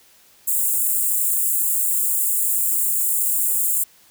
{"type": "high-pass noise", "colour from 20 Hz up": "white", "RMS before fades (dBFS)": -20, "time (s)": [0.47, 3.84], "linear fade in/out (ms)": 10, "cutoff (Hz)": 7200, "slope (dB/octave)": 96, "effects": ["white hiss -53 dBFS RMS until 4.1 s"]}